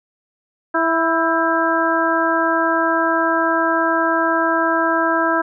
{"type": "harmonic tone with a mistuned harmonic", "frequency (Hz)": 329.6, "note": "E4", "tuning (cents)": 0, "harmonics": [1, 2, 3, 4, 5], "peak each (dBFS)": [-21, -21, -21, -21, -21], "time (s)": [0.74, 5.42], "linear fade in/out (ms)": 10, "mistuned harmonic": 5, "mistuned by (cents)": -49, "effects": []}